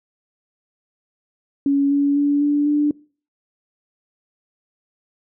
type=tone with pitch steps; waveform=sine; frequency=280 / 283.6 / 287.2 / 290.9 / 294.6 Hz; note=C#4 / C#4 / D4 / D4 / D4; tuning=+18 / +40 / -39 / -16 / +6 cents; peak=-14 dBFS; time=1.66-2.91 s; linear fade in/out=2 ms; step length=250 ms; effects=noise-tail reverb RT60 0.4 s tail -23 dB re dry